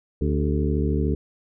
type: harmonic tone with a mistuned harmonic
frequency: 73.42 Hz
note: D2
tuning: in tune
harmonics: 1 / 2 / 3 / 4 / 5 / 6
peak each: -23 / -26 / -28 / -29 / -30 / -31 dBFS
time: 0.21-1.15 s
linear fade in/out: 5 ms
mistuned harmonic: 5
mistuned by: +75 cents
effects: none

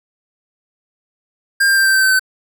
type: tone with pitch steps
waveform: square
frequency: 1603 / 1590.1 / 1577.3 / 1564.6 / 1552 / 1539.5 / 1527.1 Hz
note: G6 / G6 / G6 / G6 / G6 / G6 / G6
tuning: +38 / +24 / +10 / -4 / -18 / -32 / -46 cents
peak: -11 dBFS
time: 1.6-2.195 s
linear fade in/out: 10 ms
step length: 85 ms
effects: none

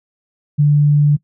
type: tone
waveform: sine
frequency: 146.83 Hz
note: D3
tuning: in tune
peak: -8 dBFS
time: 0.58-1.17 s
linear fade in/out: 20 ms
effects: noise-tail reverb RT60 0.1 s tail -21 dB re dry

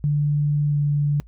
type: tone with pitch glide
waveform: sine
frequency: 146.83 to 145.56 Hz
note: D3 to D3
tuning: 0 to -15 cents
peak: -17 dBFS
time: 0.04-1.2 s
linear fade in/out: 0 ms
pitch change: -15 cents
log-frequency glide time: 0.69-0.76 s
effects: noise-tail reverb RT60 0.1 s tail -24 dB re dry + added 55 Hz sine -43 dBFS peak until 1.27 s

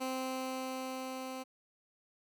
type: tone with level ramp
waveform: 15% pulse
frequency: 260.3 Hz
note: C4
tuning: 9 cents flat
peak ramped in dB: -28 to -34 dBFS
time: 0-1.44 s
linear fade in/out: 20 ms
effects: none

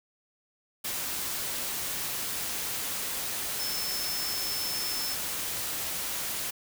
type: tone in noise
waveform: sine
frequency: 5274 Hz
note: E8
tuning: in tune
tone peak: -33 dBFS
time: 3.59-5.15 s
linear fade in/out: 10 ms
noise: white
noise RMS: -33 dBFS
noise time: 0.84-6.51 s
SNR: -3 dB
effects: none

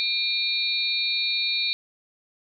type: tone cluster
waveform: sine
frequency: 2397 / 3711 / 3947 / 4358 Hz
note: D7 / A#7 / B7 / C#8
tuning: +35 / -9 / -2 / -30 cents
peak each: -28 dBFS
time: 0-1.73 s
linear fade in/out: 0 ms
effects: none

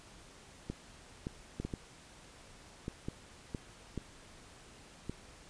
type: clicks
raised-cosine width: 3 ms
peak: -24 dBFS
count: 10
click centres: 0.7 / 1.269 / 1.6 / 1.65 / 1.738 / 2.881 / 3.085 / 3.548 / 3.977 / 5.096 s
effects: pink hiss -56 dBFS RMS until 5.49 s + resampled to 22050 Hz

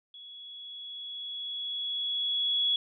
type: tone with level ramp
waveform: sine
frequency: 3366 Hz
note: G#7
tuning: 23 cents sharp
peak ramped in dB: -45 to -23 dBFS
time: 0.14-2.76 s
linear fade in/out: 2 ms
effects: none

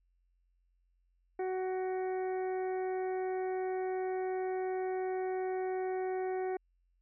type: harmonic tone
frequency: 373.1 Hz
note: F#4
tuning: 14 cents sharp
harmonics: 1 / 2 / 3 / 4 / 5 / 6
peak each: -33 / -39 / -55 / -52 / -52 / -55 dBFS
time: 1.39-6.57 s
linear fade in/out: 5 ms
effects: added 44 Hz sine -70 dBFS peak until 7.01 s

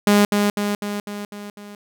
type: tone with echo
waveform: sawtooth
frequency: 205.3 Hz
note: G#3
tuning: 20 cents flat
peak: -8 dBFS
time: 0.07-0.25 s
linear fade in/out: 2 ms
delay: 250 ms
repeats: 6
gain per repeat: -4 dB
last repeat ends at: 1.75 s
effects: none

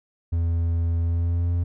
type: tone with pitch glide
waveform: triangle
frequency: 84 to 86.51 Hz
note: E2 to F2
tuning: +33 to -16 cents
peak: -18 dBFS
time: 0.32-1.64 s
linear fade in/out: 10 ms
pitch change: +51 cents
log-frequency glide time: 1.01-1.52 s
effects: none

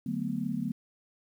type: chord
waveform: sine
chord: B minor seventh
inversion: first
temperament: just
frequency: 148.16 / 185.21 / 222.2 / 246.9 Hz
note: D3 / F#3 / A3 / B3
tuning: +16 / +2 / +17 / 0 cents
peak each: -38 / -35 / -34 / -34 dBFS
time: 0.06-0.72 s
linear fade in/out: 5 ms
effects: 10-bit

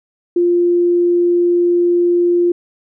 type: tone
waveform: sine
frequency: 349.2 Hz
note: F4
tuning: in tune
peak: -10 dBFS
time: 0.36-2.52 s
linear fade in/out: 5 ms
effects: none

